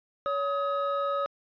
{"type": "tone pair together", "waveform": "triangle", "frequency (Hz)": [562.8, 1265], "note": ["C#5", "D#6"], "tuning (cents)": [26, 28], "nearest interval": "octave + major second", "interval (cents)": 1402, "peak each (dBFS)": [-27, -27], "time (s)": [0.26, 1.26], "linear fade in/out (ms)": 0, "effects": ["resampled to 11025 Hz"]}